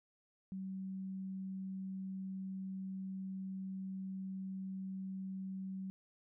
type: tone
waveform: sine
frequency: 190.5 Hz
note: G3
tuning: 49 cents flat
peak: -40 dBFS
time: 0.52-5.9 s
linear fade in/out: 0 ms
effects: none